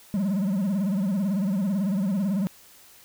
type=tone with vibrato; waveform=triangle; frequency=194.8 Hz; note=G3; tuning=11 cents flat; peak=-20 dBFS; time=0.14-2.47 s; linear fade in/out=0 ms; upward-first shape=sine; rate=18 Hz; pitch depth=150 cents each way; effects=white hiss -52 dBFS RMS until 3.04 s